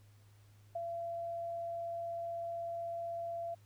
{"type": "tone with ADSR envelope", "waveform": "sine", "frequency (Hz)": 679, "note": "F5", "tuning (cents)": -49, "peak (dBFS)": -34, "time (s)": [0.75, 3.55], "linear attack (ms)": 8, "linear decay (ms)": 23, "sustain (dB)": -3, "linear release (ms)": 14, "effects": ["added 103 Hz sine -59 dBFS peak until 3.65 s", "pink hiss -70 dBFS RMS until 3.65 s"]}